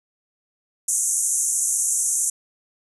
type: band-pass noise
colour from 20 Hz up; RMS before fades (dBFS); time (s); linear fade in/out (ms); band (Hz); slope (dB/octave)
pink; -22; 0.88-2.3; 5; 6200 to 11000; 96
effects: none